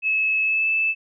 sine tone with pitch glide, 2592 to 2628 Hz, E7 to E7, -30 to -6 cents, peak -18 dBFS, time 0.02-0.95 s, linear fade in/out 50 ms, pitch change +24 cents, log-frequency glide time 0.43-0.68 s, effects none

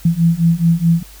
sine beating tone pair, 164.81 / 169.51 Hz, E3 / E3, 0 / +49 cents, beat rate 4.7 Hz, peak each -14 / -13 dBFS, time 0.05-1.03 s, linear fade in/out 5 ms, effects added 50 Hz sine -39 dBFS peak until 1.2 s + white hiss -42 dBFS RMS until 1.2 s

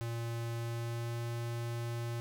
square tone with pitch glide, 116.54 to 117.62 Hz, A#2 to A#2, 0 to +16 cents, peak -36 dBFS, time 0.01-2.2 s, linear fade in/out 0 ms, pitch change +16 cents, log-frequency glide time 0.57-1.2 s, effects none

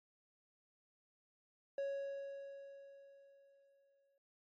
triangle tone with exponential decay, 554.4 Hz, C#5, in tune, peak -34 dBFS, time 1.78-4.18 s, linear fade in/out 2 ms, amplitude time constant 520 ms, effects MP3 32 kbps

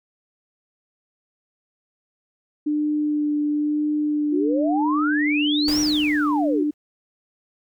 sine tone with vibrato, 298 Hz, D4, 25 cents sharp, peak -19 dBFS, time 2.66-6.71 s, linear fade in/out 10 ms, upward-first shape sine, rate 1 Hz, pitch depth 12 cents each way
sine exponential two-way sweep, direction up then down, 334.8 to 5870 to 334.8 Hz, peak -22 dBFS, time 4.32-6.64 s, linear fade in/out 10 ms, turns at 5.81 s
pink noise with exponential decay, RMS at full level -29 dBFS, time 5.68-6.74 s, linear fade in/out 2 ms, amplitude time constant 230 ms
effects none

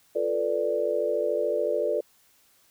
sine chord, B half-diminished seventh, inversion second, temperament equal, 349.2 / 440 / 493.9 / 587.3 Hz, F4 / A4 / B4 / D5, 0 / 0 / 0 / 0 cents, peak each -33 / -28 / -29 / -27 dBFS, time 0.15-2.01 s, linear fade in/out 10 ms, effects white hiss -62 dBFS RMS until 2.7 s

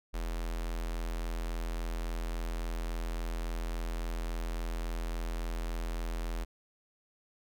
square tone with notch filter, 41.79 Hz, E1, 24 cents sharp, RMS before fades -35 dBFS, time 0.13-6.45 s, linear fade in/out 20 ms, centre 110 Hz, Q 0.58, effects none

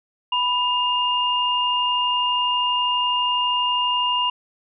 sine tone pair together, 987.8 / 2820 Hz, B5 / F7, 0 / +16 cents, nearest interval octave + tritone, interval 1816 cents, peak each -21 dBFS, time 0.32-4.3 s, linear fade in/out 5 ms, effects none

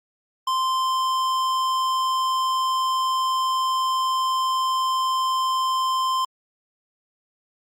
sine tone with tanh clipping, 1042 Hz, C6, 7 cents flat, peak -22 dBFS, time 0.47-6.25 s, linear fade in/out 5 ms, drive 16 dB, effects Opus 48 kbps

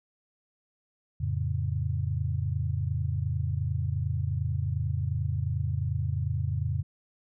sine chord, F augmented, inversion none, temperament equal, 87.31 / 110 / 138.59 Hz, F2 / A2 / C#3, 0 / 0 / 0 cents, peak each -30 / -31 / -31 dBFS, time 1.2-6.83 s, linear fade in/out 10 ms, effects none

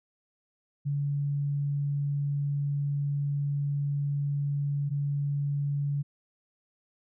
sine tone pair in turn, 142.8 / 142.8 Hz, D3 / D3, -48 / -48 cents, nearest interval unison, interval 0 cents, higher neither, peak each -26 / -26 dBFS, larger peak neither, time 0.85-4.9 / 4.9-6.03 s, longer first, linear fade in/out 20 ms, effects none

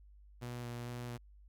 sawtooth tone with vibrato, 120.7 Hz, B2, 39 cents flat, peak -37 dBFS, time 0.41-1.18 s, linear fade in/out 20 ms, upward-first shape square, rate 2.2 Hz, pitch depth 12 cents each way, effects added 50 Hz sine -56 dBFS peak until 1.48 s

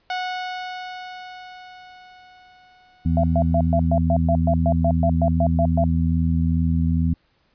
sawtooth tone with exponential decay, 734 Hz, F#5, 14 cents flat, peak -19 dBFS, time 0.1-3.88 s, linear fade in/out 2 ms, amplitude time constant 820 ms
harmonic tone, 82.41 Hz, E2, in tune, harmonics 1 / 2 / 3, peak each -20 / -21 / -24 dBFS, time 3.05-7.14 s, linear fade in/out 10 ms
sine tone bursts, 675 Hz, E5, 41 cents sharp, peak -18 dBFS, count 15, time 3.17-5.84 s, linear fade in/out 2 ms, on 66 ms, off 120 ms
effects pink hiss -64 dBFS RMS until 7.54 s + resampled to 11025 Hz

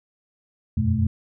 sine tone cluster, 87.1 / 94.7 / 121.5 / 216.4 Hz, F2 / F#2 / B2 / A3, -4 / +41 / -28 / -29 cents, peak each -24 dBFS, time 0.77-1.07 s, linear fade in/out 5 ms, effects none

